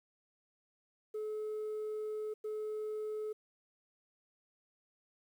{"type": "tone bursts at uneven times", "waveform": "sine", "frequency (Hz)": 428.8, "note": "A4", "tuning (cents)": -45, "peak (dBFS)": -34, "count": 2, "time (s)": [[1.14, 2.34], [2.44, 3.33]], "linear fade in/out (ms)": 10, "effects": ["tanh soft clip ceiling -35 dBFS", "11-bit"]}